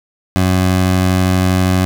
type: tone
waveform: 20% pulse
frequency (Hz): 92.5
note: F#2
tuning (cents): 0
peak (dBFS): -6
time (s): 0.36-1.85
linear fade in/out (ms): 0
effects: none